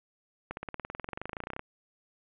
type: accelerating click train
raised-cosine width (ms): 0.5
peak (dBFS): -21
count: 26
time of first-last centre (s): 0.51-1.594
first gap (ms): 61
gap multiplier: 0.97
effects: resampled to 8000 Hz + 10-bit